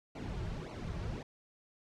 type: noise with flanger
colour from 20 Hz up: brown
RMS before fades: -40 dBFS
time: 0.15-1.23 s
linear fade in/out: 5 ms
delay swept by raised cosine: 0.57 to 4.07 ms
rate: 1.8 Hz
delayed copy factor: -0.9
effects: low-pass 6000 Hz 12 dB/octave